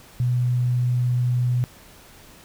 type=tone; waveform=sine; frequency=123.5 Hz; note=B2; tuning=in tune; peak=-18 dBFS; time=0.2-1.64 s; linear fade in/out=0 ms; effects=pink hiss -48 dBFS RMS until 2.44 s